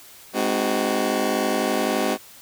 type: chord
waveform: 20% pulse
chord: Ab dominant seventh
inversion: none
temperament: just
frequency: 207.7 / 259.6 / 311.5 / 373.8 Hz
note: Ab3 / C4 / Eb4 / Gb4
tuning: 0 / -13 / +2 / +18 cents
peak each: -22 / -20 / -24 / -21 dBFS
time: 0.33-2.18 s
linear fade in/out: 50 ms
effects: white hiss -46 dBFS RMS until 2.41 s